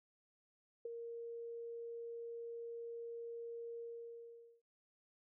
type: tone with ADSR envelope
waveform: sine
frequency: 466.2 Hz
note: A#4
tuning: in tune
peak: -38 dBFS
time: 0.85-4.62 s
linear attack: 5 ms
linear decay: 13 ms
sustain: -6 dB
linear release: 830 ms
effects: none